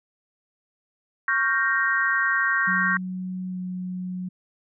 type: chord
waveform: sine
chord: G half-diminished seventh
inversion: second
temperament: equal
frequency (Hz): 1108.7 / 1396.9 / 1568 / 1864.7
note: Db6 / F6 / G6 / Bb6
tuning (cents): 0 / 0 / 0 / 0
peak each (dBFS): -27 / -29 / -23 / -24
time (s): 1.28-2.97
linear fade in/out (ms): 2
type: tone with pitch glide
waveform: sine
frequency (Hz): 184.5 to 182.7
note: F#3 to F#3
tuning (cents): -5 to -22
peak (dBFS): -28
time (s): 2.67-4.29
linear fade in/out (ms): 10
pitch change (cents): -17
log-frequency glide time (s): 3.48-3.58
effects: none